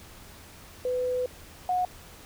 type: tone pair in turn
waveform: sine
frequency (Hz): 501 / 728.1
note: B4 / F#5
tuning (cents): +25 / -28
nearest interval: tritone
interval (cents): 647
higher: second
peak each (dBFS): -25 / -23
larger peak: second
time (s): 0.85-1.26 / 1.69-1.85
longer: first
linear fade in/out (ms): 2
effects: added 83 Hz sine -55 dBFS peak until 2.25 s + pink hiss -49 dBFS RMS until 2.25 s